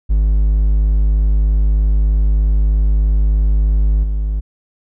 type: tone with level steps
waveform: triangle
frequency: 51.6 Hz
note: G#1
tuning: 10 cents flat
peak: -8 / -13 dBFS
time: 0.09-4.41 s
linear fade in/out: 20 ms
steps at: 4.03 s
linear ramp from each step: 10 ms
effects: none